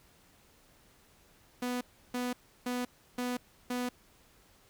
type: tone bursts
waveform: sawtooth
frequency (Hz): 247.3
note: B3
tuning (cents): +3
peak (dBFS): -28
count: 5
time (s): 1.62-3.89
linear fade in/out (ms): 5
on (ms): 190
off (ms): 330
effects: pink hiss -63 dBFS RMS until 4.69 s